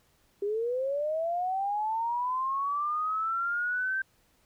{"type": "linear sweep", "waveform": "sine", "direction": "up", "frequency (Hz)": [395.4, 1568], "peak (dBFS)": -27, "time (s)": [0.42, 4.02], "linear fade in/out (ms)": 5, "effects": ["pink hiss -67 dBFS RMS until 4.45 s"]}